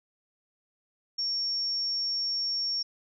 sine tone, 5500 Hz, F8, 27 cents flat, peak -27 dBFS, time 1.18-2.83 s, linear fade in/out 10 ms, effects none

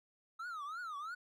triangle tone with vibrato, 1284 Hz, E6, 46 cents flat, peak -39 dBFS, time 0.39-1.15 s, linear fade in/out 10 ms, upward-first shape triangle, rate 3 Hz, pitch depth 250 cents each way, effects none

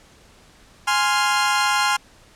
sawtooth chord, F minor, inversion first, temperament equal, 830.6 / 1046.5 / 1396.9 Hz, Ab5 / C6 / F6, 0 / 0 / 0 cents, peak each -18 dBFS, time 0.87-1.97 s, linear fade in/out 10 ms, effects pink hiss -51 dBFS RMS until 2.35 s + low-pass 9000 Hz 12 dB/octave

